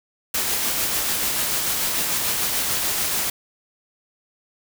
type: noise with tremolo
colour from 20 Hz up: white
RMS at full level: -22 dBFS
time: 0.34-3.3 s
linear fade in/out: 5 ms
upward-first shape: sine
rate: 6.8 Hz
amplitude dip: 25%
effects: none